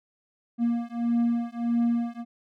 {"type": "beating tone pair", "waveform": "triangle", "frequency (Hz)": [234.6, 236.2], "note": ["A#3", "A#3"], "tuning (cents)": [11, 23], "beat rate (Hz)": 1.6, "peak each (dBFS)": -24, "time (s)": [0.58, 2.25], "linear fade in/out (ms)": 50, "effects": []}